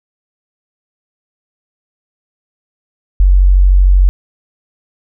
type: tone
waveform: sine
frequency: 46.53 Hz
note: F#1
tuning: 10 cents sharp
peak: -4 dBFS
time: 3.2-4.09 s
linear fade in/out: 0 ms
effects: none